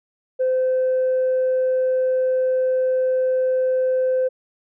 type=tone; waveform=sine; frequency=515 Hz; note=C5; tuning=28 cents flat; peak=-15 dBFS; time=0.39-4.29 s; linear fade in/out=20 ms; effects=tanh soft clip ceiling -14 dBFS